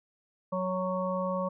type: harmonic tone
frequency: 185 Hz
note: F#3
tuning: in tune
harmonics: 1 / 3 / 5 / 6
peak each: -33 / -31 / -39 / -35 dBFS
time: 0.52-1.49 s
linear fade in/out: 10 ms
effects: none